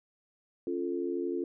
sine chord, Db augmented, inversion none, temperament equal, 277.2 / 349.2 / 440 Hz, Db4 / F4 / A4, 0 / 0 / 0 cents, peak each -36 / -32 / -37 dBFS, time 0.67-1.44 s, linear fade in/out 2 ms, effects none

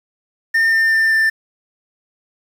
triangle tone with pitch steps, 1812 / 1801.6 / 1791.2 / 1780.9 Hz, A#6 / A6 / A6 / A6, -50 / +40 / +30 / +20 cents, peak -10 dBFS, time 0.54-1.3 s, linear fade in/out 10 ms, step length 190 ms, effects 7-bit

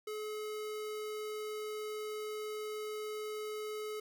square tone, 426.8 Hz, G#4, 47 cents sharp, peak -39 dBFS, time 0.07-4 s, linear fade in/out 5 ms, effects none

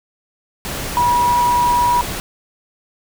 sine tone in noise, 969 Hz, B5, 33 cents flat, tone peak -12 dBFS, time 0.97-2.01 s, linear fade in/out 0 ms, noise pink, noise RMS -25 dBFS, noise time 0.65-2.2 s, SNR +10 dB, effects none

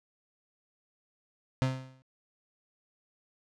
35% pulse tone with exponential decay, 130.81 Hz, C3, in tune, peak -21 dBFS, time 1.62-2.02 s, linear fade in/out 0 ms, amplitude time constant 86 ms, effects low-pass 6000 Hz 12 dB/octave

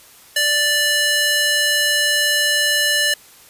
square tone with high-pass filter, 587 Hz, D5, 1 cent flat, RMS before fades -17 dBFS, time 0.36-3.14 s, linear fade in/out 5 ms, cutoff 1900 Hz, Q 0.94, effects white hiss -46 dBFS RMS until 3.49 s + resampled to 32000 Hz

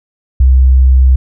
sine tone, 64.8 Hz, C2, 16 cents flat, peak -3 dBFS, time 0.4-1.16 s, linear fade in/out 5 ms, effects none

